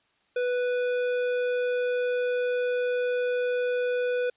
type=tone with tanh clipping; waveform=sine; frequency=493.9 Hz; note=B4; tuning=in tune; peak=-26 dBFS; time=0.36-4.3 s; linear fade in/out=5 ms; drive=14 dB; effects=white hiss -68 dBFS RMS until 4.36 s + resampled to 8000 Hz